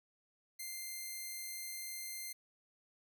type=tone; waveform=5% pulse; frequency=2093 Hz; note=C7; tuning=in tune; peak=-32 dBFS; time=0.59-2.33 s; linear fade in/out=10 ms; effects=none